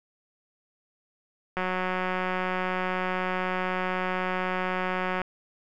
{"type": "click train", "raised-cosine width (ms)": 0.5, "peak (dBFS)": -14, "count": 672, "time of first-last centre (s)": [1.57, 5.217], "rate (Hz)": 184, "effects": []}